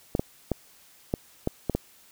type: clicks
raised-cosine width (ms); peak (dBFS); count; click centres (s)
2; -11; 7; 0.151 / 0.195 / 0.517 / 1.139 / 1.474 / 1.697 / 1.75
effects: white hiss -56 dBFS RMS until 2.11 s